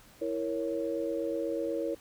sine chord, A# diminished, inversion second, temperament equal, 329.6 / 466.2 / 554.4 Hz, E4 / A#4 / C#5, 0 / 0 / 0 cents, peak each -34 dBFS, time 0.21-1.95 s, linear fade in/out 10 ms, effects pink hiss -57 dBFS RMS until 2 s

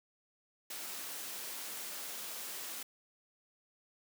white high-pass noise, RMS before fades -43 dBFS, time 0.7-2.83 s, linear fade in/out 5 ms, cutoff 230 Hz, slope 12 dB/octave, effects none

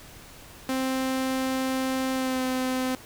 sawtooth tone with pitch glide, 262 to 257.5 Hz, C4 to C4, +2 to -28 cents, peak -21 dBFS, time 0.69-2.95 s, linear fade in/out 2 ms, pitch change -30 cents, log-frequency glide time 2.13-2.42 s, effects pink hiss -47 dBFS RMS until 3.05 s

